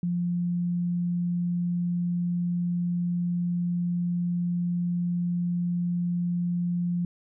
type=tone; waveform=sine; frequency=174.9 Hz; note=F3; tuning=3 cents sharp; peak=-24 dBFS; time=0.03-7.05 s; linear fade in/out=2 ms; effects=none